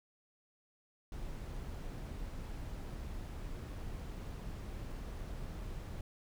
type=noise; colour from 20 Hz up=brown; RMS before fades=-43 dBFS; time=1.12-6.01 s; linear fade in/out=2 ms; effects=none